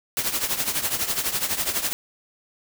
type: noise with tremolo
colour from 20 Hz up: white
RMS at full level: -22 dBFS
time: 0.17-1.93 s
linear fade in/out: 0 ms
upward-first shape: triangle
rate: 12 Hz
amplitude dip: 80%
effects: none